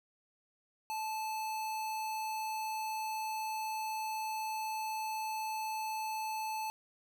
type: tone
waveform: square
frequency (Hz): 872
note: A5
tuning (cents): -16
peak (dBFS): -36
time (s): 0.9-6.7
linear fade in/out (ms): 0
effects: 12-bit